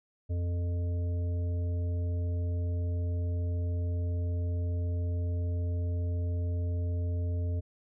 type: harmonic tone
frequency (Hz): 87.31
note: F2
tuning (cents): 0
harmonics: 1 / 3 / 5 / 7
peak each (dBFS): -28 / -44 / -46 / -48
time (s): 0.29-7.61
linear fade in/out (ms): 20
effects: none